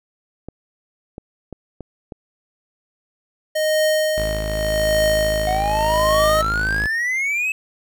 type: clicks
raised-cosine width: 2 ms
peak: -19 dBFS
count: 5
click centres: 0.486 / 1.181 / 1.527 / 1.807 / 2.122 s
type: tone with tremolo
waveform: square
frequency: 620 Hz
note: D#5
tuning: 6 cents flat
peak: -15 dBFS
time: 3.55-6.42 s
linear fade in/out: 10 ms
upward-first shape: triangle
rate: 0.84 Hz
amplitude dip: 75%
type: tone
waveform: sawtooth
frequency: 53.4 Hz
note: G#1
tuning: 49 cents sharp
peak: -20 dBFS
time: 4.17-6.87 s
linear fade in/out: 10 ms
type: exponential sweep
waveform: triangle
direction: up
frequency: 720 to 2617 Hz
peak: -17 dBFS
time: 5.47-7.52 s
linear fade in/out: 2 ms
effects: none